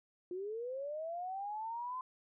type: linear sweep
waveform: sine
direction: up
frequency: 349.2 to 1036 Hz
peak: -38 dBFS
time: 0.31-2.01 s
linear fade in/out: 2 ms
effects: none